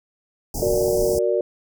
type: band-stop noise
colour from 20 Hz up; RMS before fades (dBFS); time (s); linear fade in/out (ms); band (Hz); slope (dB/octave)
pink; -28; 0.54-1.19; 5; 870 to 4900; 96
type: chord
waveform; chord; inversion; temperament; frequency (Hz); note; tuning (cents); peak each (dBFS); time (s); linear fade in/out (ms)
sine; Gb augmented; none; equal; 370 / 466.2 / 587.3; Gb4 / Bb4 / D5; 0 / 0 / 0; -22; 0.62-1.41; 2
effects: none